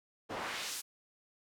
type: noise with band-pass filter sweep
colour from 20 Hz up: pink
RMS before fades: -40 dBFS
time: 0.29-0.82 s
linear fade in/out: 20 ms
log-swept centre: 530 to 10000 Hz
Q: 0.78
effects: none